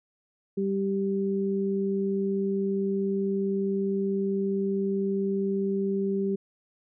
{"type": "tone pair together", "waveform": "sine", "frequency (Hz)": [196, 391.4], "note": ["G3", "G4"], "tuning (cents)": [0, -3], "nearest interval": "octave", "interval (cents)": 1197, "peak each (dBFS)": -27, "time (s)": [0.57, 6.36], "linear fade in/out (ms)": 10, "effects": []}